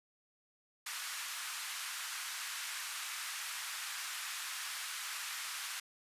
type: band-pass noise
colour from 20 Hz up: pink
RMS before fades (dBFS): -42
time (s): 0.86-5.8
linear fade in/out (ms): 5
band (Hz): 1200 to 13000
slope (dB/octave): 24
effects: resampled to 32000 Hz